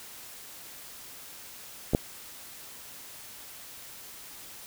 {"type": "clicks", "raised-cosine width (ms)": 2, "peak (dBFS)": [-15, -7], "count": 2, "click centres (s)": [1.935, 1.949], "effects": ["white hiss -46 dBFS RMS until 4.66 s"]}